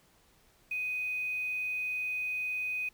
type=tone with quantisation; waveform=sine; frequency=2499 Hz; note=D#7; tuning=7 cents sharp; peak=-31 dBFS; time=0.71-2.89 s; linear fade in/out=5 ms; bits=9; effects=pink hiss -65 dBFS RMS until 2.93 s